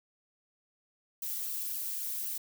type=noise with flanger; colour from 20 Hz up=violet; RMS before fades=-36 dBFS; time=1.22-2.38 s; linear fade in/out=5 ms; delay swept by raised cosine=0.68 to 2.98 ms; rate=3.8 Hz; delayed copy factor=+0.7; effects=none